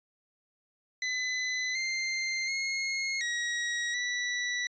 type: tone with pitch steps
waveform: sawtooth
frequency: 2011 / 2093 / 2156 / 1903 / 1960 Hz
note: B6 / C7 / C#7 / A#6 / B6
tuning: +31 / 0 / -49 / +35 / -14 cents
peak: -26 dBFS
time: 1.02-4.67 s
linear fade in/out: 2 ms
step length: 730 ms
effects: resampled to 16000 Hz